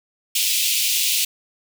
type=high-pass noise; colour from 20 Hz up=pink; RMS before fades=-20 dBFS; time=0.35-1.25 s; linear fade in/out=5 ms; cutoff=2500 Hz; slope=48 dB/octave; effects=none